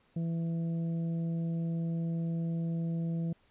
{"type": "harmonic tone", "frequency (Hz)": 166.3, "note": "E3", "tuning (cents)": 16, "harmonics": [1, 2, 3, 4], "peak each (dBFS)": [-30, -45, -48, -53], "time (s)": [0.16, 3.33], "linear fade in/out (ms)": 5, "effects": ["pink hiss -68 dBFS RMS until 3.5 s", "resampled to 8000 Hz"]}